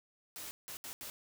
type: noise bursts at uneven times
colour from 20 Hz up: white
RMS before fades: -45 dBFS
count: 4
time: 0.36-0.51 / 0.68-0.77 / 0.84-0.93 / 1.01-1.1 s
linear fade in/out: 0 ms
effects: none